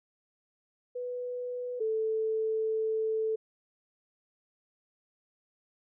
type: tone pair in turn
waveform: sine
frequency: 493.9 / 440 Hz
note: B4 / A4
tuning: 0 / 0 cents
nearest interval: major second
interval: 200 cents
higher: first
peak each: -33 / -27 dBFS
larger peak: second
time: 0.95-1.8 / 1.8-3.36 s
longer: second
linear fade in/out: 10 ms
effects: none